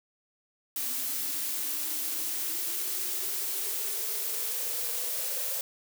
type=noise with high-pass filter sweep; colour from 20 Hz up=blue; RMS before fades=-32 dBFS; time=0.76-5.61 s; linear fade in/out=2 ms; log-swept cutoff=250 to 530 Hz; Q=8.4; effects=none